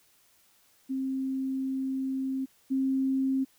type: tone pair in turn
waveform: sine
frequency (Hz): 265.4 / 266.3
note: C4 / C4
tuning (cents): +25 / +31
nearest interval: unison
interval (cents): 6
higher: second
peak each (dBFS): -28 / -24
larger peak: second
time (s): 0.89-2.46 / 2.7-3.45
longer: first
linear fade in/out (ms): 20
effects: white hiss -64 dBFS RMS until 3.58 s